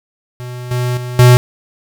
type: tone with level steps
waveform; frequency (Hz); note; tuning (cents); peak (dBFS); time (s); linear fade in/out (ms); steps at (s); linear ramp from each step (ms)
square; 123.8; B2; +5; -25 / -15 / -22 / -4; 0.4-1.37; 0; 0.71 / 0.97 / 1.19; 2
effects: none